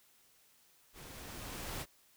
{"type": "noise with level ramp", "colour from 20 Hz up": "pink", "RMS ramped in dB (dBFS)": [-52, -40], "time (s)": [0.93, 1.86], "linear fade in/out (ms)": 50, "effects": ["white hiss -67 dBFS RMS until 2.16 s"]}